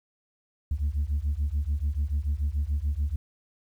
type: beating tone pair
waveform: sine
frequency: 69.3 / 76.2 Hz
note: C#2 / D#2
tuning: 0 / -36 cents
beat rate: 6.9 Hz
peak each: -26 dBFS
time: 0.71-3.16 s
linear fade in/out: 5 ms
effects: tanh soft clip ceiling -21 dBFS + 10-bit